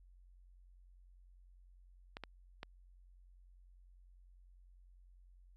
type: clicks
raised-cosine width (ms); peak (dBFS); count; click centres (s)
0.3; -28; 3; 2.169 / 2.237 / 2.631
effects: added 45 Hz sine -59 dBFS peak until 5.56 s